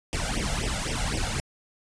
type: noise with flanger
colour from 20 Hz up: pink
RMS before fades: -28 dBFS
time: 0.13-1.4 s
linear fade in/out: 0 ms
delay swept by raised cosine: 0.35 to 1.45 ms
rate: 3.9 Hz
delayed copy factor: +1
effects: resampled to 22050 Hz